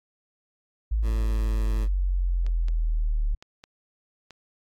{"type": "linear sweep", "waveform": "sine", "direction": "down", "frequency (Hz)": [54.1, 36.45], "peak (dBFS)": -21, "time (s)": [0.91, 3.35], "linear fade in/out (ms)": 10}
{"type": "tone with pitch glide", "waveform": "15% pulse", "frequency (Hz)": [111.5, 110.03], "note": ["A2", "A2"], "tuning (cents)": [23, 0], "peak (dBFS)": -29, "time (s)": [1.02, 1.88], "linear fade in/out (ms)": 50, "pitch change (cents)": -23, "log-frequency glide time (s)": [1.14, 1.34]}
{"type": "clicks", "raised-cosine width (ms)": 0.2, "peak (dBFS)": -27, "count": 5, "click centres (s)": [2.465, 2.684, 3.425, 3.639, 4.307]}
{"effects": ["AAC 64 kbps"]}